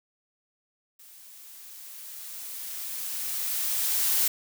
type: noise with level ramp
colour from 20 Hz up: blue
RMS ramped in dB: -51 to -23 dBFS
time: 0.99-4.28 s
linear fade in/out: 5 ms
effects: none